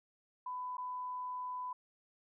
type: tone with dropouts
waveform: sine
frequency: 1000 Hz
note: B5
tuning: 21 cents sharp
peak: -38 dBFS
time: 0.46-1.73 s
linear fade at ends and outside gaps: 5 ms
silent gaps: 0.77-0.78 s
effects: none